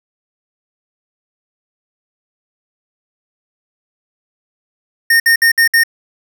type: tone bursts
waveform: square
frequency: 1837 Hz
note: A#6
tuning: 26 cents flat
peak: -8 dBFS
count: 5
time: 5.1-5.836 s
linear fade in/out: 5 ms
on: 100 ms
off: 59 ms
effects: none